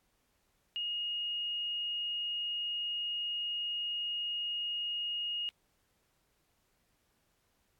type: tone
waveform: sine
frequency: 2865 Hz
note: F7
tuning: 44 cents sharp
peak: -33 dBFS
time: 0.76-5.49 s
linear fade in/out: 0 ms
effects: pink hiss -75 dBFS RMS until 7.79 s + AAC 64 kbps